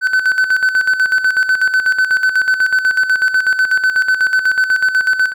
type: tone with tremolo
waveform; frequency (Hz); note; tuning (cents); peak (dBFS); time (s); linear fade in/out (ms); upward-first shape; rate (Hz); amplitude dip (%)
triangle; 1518; F#6; +44; -7; 0.01-5.34; 50; square; 8.1; 65
effects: none